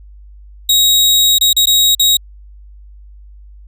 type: tone with dropouts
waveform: sawtooth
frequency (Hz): 3800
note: A#7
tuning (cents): +33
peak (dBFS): -5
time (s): 0.69-2.17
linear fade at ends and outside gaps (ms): 5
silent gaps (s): 1.385-1.41 / 1.531-1.565 / 1.657-1.67 / 1.95-1.995
effects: added 50 Hz sine -35 dBFS peak until 3.67 s